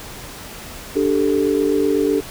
sine chord, D suspended fourth, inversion none, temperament equal, 293.7 / 392 / 440 Hz, D4 / G4 / A4, 0 / 0 / 0 cents, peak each -19 dBFS, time 0.95-2.21 s, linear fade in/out 20 ms, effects pink hiss -35 dBFS RMS until 2.3 s

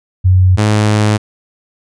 sine / sawtooth tone pair in turn, 92.5 / 106.14 Hz, F#2 / G#2, 0 / +38 cents, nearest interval major second, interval 238 cents, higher second, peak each -5 dBFS, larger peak neither, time 0.24-0.57 / 0.57-1.18 s, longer second, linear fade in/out 20 ms, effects resampled to 22050 Hz

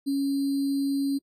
sine tone with sample-and-hold, 277.2 Hz, C#4, in tune, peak -23 dBFS, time 0.06-1.19 s, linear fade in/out 20 ms, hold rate 4410 Hz, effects AAC 48 kbps

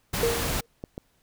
pink noise, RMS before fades -28 dBFS, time 0.13-0.61 s, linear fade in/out 10 ms
sine tone with exponential decay, 466.2 Hz, A#4, in tune, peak -18 dBFS, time 0.23-0.66 s, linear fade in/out 0 ms, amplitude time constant 92 ms
clicks, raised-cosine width 2 ms, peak -21 dBFS, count 2, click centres 0.839 / 0.979 s
effects pink hiss -67 dBFS RMS until 1.22 s

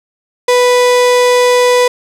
35% pulse tone, 493.9 Hz, B4, in tune, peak -5 dBFS, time 0.48-1.88 s, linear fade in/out 5 ms, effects low-pass 10000 Hz 12 dB/octave + 7-bit

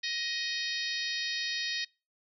harmonic tone, 626 Hz, D#5, 10 cents sharp, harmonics 3 / 4 / 5 / 6 / 7 / 8 / 9, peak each -37 / -40 / -42 / -37 / -38 / -40 / -44 dBFS, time 0.03-1.85 s, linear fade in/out 10 ms, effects noise-tail reverb RT60 0.3 s tail -26 dB re dry

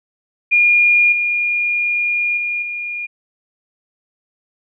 sine tone with level steps, 2423 Hz, D#7, 47 cents flat, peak -9 / -15 / -18 / -22 dBFS, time 0.51-3.07 s, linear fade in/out 20 ms, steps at 1.12 / 2.37 / 2.62 s, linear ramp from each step 5 ms, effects none

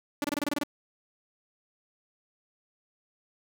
sawtooth tone bursts, 290.2 Hz, D4, 21 cents flat, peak -23 dBFS, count 9, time 0.22-0.635 s, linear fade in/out 2 ms, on 23 ms, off 26 ms, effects none

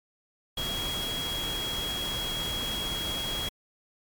sine tone in noise, 3300 Hz, G#7, 12 cents flat, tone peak -31 dBFS, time 0.57-3.49 s, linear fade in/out 5 ms, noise pink, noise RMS -35 dBFS, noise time 0.57-3.49 s, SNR +1 dB, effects MP3 96 kbps

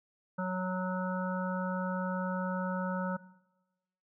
harmonic tone, 184.5 Hz, F#3, 5 cents flat, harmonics 1 / 3 / 5 / 7 / 8, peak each -33 / -38 / -40 / -41 / -42 dBFS, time 0.38-3.17 s, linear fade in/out 10 ms, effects noise-tail reverb RT60 1.0 s tail -19 dB re dry

